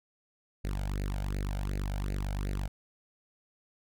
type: tone with flanger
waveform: sawtooth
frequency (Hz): 48.88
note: G1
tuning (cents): -4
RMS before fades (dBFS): -33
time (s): 0.64-2.68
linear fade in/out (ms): 10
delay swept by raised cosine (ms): 0.44 to 1.37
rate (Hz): 2.7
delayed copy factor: +0.9
effects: none